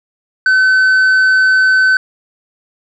sine tone with tanh clipping, 1522 Hz, F#6, 48 cents sharp, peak -8 dBFS, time 0.46-1.97 s, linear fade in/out 2 ms, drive 4 dB, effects none

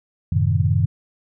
sine chord, F# diminished seventh, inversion none, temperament equal, 92.5 / 110 / 130.81 / 155.56 Hz, F#2 / A2 / C3 / Eb3, 0 / 0 / 0 / 0 cents, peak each -19 / -21 / -22 / -22 dBFS, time 0.32-0.86 s, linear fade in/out 5 ms, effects none

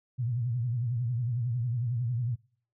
sine tone with vibrato, 120.2 Hz, B2, 46 cents flat, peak -27 dBFS, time 0.18-2.36 s, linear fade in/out 20 ms, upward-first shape triangle, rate 11 Hz, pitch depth 150 cents each way, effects noise-tail reverb RT60 0.5 s tail -24 dB re dry

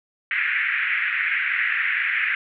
pink band-pass noise, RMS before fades -23 dBFS, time 0.31-2.35 s, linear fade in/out 2 ms, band 1600 to 2400 Hz, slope 48 dB/octave, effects none

